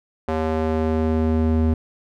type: tone with band-pass filter sweep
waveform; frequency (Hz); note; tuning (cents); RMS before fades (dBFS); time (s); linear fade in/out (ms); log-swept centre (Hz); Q
square; 79.3; D#2; +33; -20; 0.28-1.74; 5; 620 to 190; 0.91
effects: none